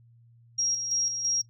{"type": "tone with tremolo", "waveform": "sine", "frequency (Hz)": 5620, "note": "F8", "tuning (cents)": 10, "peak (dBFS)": -24, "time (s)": [0.58, 1.42], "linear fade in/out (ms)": 10, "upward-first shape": "square", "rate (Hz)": 3, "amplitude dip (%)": 50, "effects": ["noise-tail reverb RT60 0.1 s tail -19 dB re dry", "added 117 Hz sine -54 dBFS peak until 1.49 s"]}